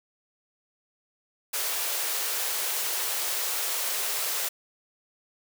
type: high-pass noise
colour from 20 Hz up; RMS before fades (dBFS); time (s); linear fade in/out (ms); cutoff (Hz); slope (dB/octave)
white; -29; 1.53-4.49; 10; 380; 48
effects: none